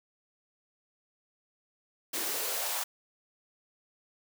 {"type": "noise with high-pass filter sweep", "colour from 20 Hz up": "white", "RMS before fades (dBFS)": -33, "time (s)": [2.13, 2.84], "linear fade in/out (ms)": 10, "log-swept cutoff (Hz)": [290, 840], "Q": 2.8, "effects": []}